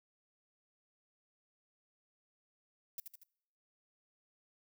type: noise with echo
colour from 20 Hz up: violet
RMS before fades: -42 dBFS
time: 2.98-3 s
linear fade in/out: 2 ms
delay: 78 ms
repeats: 3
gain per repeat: -5 dB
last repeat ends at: 3.234 s
effects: noise-tail reverb RT60 0.8 s tail -25 dB re dry